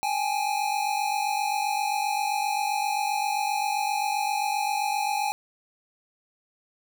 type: tone pair together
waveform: square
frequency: 800 / 847.6 Hz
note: G5 / G#5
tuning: +35 / +35 cents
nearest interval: minor second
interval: 100 cents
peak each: -28 dBFS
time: 0.03-5.32 s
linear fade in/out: 0 ms
effects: none